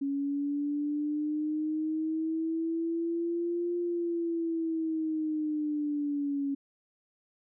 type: linear two-way sweep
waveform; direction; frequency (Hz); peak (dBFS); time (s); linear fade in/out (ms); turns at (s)
sine; up then down; 277.2 to 349.2 to 277.2; -28; 0.01-6.55; 10; 3.77
effects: none